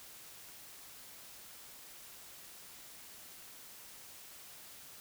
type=silence; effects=white hiss -53 dBFS RMS until 5 s